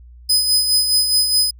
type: tone with tremolo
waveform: sawtooth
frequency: 5020 Hz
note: D#8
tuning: 15 cents sharp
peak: -9 dBFS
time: 0.29-1.51 s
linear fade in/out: 10 ms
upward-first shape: sine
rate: 4.8 Hz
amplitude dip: 50%
effects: added 60 Hz sine -39 dBFS peak until 1.59 s